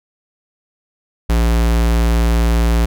square tone, 57.5 Hz, A#1, 23 cents flat, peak -12 dBFS, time 1.29-2.86 s, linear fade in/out 10 ms, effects none

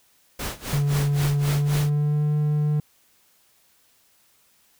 pink noise with tremolo, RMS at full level -29 dBFS, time 0.39-1.9 s, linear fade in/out 5 ms, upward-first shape sine, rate 3.8 Hz, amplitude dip 90%
triangle tone with pitch glide, 143.5 to 149.51 Hz, D3 to D3, -40 to +31 cents, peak -17 dBFS, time 0.73-2.8 s, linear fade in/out 2 ms, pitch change +71 cents, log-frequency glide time 1.41-2.26 s
effects white hiss -61 dBFS RMS until 4.79 s

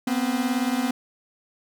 45% pulse beating tone pair, 242.2 / 260.2 Hz, B3 / C4, -34 / -9 cents, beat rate 18 Hz, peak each -25 dBFS, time 0.07-0.91 s, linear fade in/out 5 ms, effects none

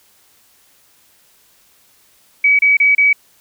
sine tone bursts, 2275 Hz, C#7, 44 cents sharp, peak -8 dBFS, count 4, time 2.44-3.13 s, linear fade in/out 5 ms, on 150 ms, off 30 ms, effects white hiss -53 dBFS RMS until 3.4 s

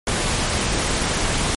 pink noise, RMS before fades -21 dBFS, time 0.07-1.55 s, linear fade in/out 2 ms, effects MP3 48 kbps

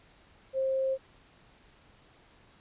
sine tone, 531 Hz, C5, 25 cents sharp, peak -26 dBFS, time 0.53-0.98 s, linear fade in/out 50 ms, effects pink hiss -60 dBFS RMS until 2.6 s + resampled to 8000 Hz

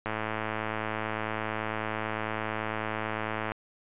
click train, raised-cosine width 0.5 ms, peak -16 dBFS, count 378, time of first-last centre 0.06-3.519 s, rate 109 Hz, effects resampled to 8000 Hz

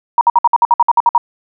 sine tone bursts, 946 Hz, A#5, 25 cents sharp, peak -5 dBFS, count 12, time 0.18-1.179 s, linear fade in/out 2 ms, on 31 ms, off 57 ms, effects none

